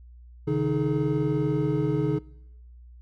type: tone cluster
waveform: triangle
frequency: 135.1 / 155.4 / 310.4 / 424.6 Hz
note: C#3 / D#3 / D#4 / G#4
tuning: -44 / -2 / -4 / +38 cents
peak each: -26 dBFS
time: 0.47-2.19 s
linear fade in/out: 10 ms
effects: noise-tail reverb RT60 1.0 s tail -24 dB re dry + added 60 Hz sine -45 dBFS peak until 3.01 s